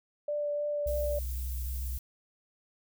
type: tone with vibrato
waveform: sine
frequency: 587.3 Hz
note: D5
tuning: in tune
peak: -29 dBFS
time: 0.28-1.19 s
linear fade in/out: 5 ms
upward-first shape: triangle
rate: 3.2 Hz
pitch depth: 11 cents each way
type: tone with pitch glide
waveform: sine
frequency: 61.74 to 63.55 Hz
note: B1 to C2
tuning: 0 to -50 cents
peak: -32 dBFS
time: 0.86-1.98 s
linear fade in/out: 5 ms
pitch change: +50 cents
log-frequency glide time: 1.01-1.16 s
type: noise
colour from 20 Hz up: violet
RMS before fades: -44 dBFS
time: 0.87-1.99 s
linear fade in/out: 2 ms
effects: none